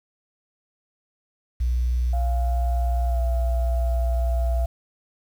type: tone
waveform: sine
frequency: 60.9 Hz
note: B1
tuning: 24 cents flat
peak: -18 dBFS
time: 1.6-4.66 s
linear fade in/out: 10 ms
type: tone with pitch glide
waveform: sine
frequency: 695 to 673.7 Hz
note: F5 to E5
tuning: -9 to +38 cents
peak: -28 dBFS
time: 2.13-4.66 s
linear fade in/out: 5 ms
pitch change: -53 cents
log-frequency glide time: 3.06-3.2 s
effects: tanh soft clip ceiling -16 dBFS + 8-bit